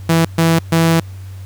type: tone bursts at uneven times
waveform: sawtooth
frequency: 164.81 Hz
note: E3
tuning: in tune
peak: -6 dBFS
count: 3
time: 0.09-0.25 / 0.38-0.59 / 0.72-1 s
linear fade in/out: 5 ms
effects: added 95 Hz sine -28 dBFS peak until 1.45 s + pink hiss -46 dBFS RMS until 1.45 s